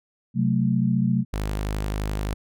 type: chord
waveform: sine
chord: F# diminished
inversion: second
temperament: equal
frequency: 130.81 / 185 / 220 Hz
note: C3 / F#3 / A3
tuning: 0 / 0 / 0 cents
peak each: -23 dBFS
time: 0.34-1.25 s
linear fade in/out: 50 ms
type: tone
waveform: sawtooth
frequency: 51.6 Hz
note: G#1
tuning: 10 cents flat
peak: -21 dBFS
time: 1.33-2.34 s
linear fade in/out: 5 ms
effects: none